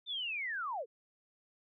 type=linear sweep; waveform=sine; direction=down; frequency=3619 to 406.3 Hz; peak=-35 dBFS; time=0.06-0.86 s; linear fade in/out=50 ms; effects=none